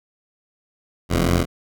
10% pulse tone pair together, 45.13 / 86.1 Hz, F#1 / F2, -42 / -24 cents, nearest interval major seventh, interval 1118 cents, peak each -11 dBFS, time 1.09-1.46 s, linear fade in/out 50 ms, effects none

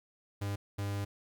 45% pulse tone bursts at uneven times, 100.7 Hz, G2, 47 cents sharp, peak -33 dBFS, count 2, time 0.41-0.56 / 0.78-1.05 s, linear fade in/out 10 ms, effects 12-bit

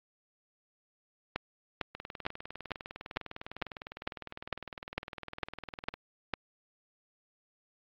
two click trains, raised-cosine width 0.3 ms, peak -14 / -24 dBFS, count 12 / 80, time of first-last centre 1.36-6.337 / 1.95-5.94 s, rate 2.21 / 19.8 Hz, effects low-pass 4000 Hz 12 dB/octave + AAC 48 kbps

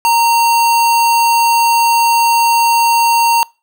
sine tone with sample-and-hold, 930 Hz, A#5, 4 cents flat, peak -8 dBFS, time 0.05-3.43 s, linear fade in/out 0 ms, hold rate 3675 Hz, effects noise-tail reverb RT60 0.3 s tail -25 dB re dry

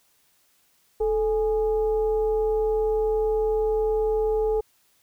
sine tone with frequency modulation, 435.4 Hz, A4, 18 cents flat, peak -20 dBFS, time 1-4.61 s, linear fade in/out 10 ms, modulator 394 Hz, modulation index 0.47, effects white hiss -64 dBFS RMS until 5.02 s

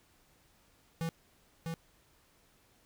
square tone with echo, 164.81 Hz, E3, in tune, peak -33 dBFS, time 1.01-1.09 s, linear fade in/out 0 ms, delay 650 ms, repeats 1, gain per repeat -3 dB, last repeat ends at 1.74 s, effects pink hiss -67 dBFS RMS until 2.85 s

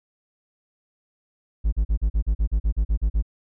triangle tone bursts, 52.6 Hz, G#1, 23 cents sharp, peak -15 dBFS, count 13, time 1.64-3.225 s, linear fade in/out 20 ms, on 85 ms, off 40 ms, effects none

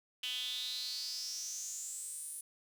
sawtooth tone with high-pass filter sweep, 250 Hz, B3, 21 cents sharp, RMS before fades -41 dBFS, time 0.23-2.41 s, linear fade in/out 5 ms, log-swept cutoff 3000 to 10000 Hz, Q 8.2, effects none

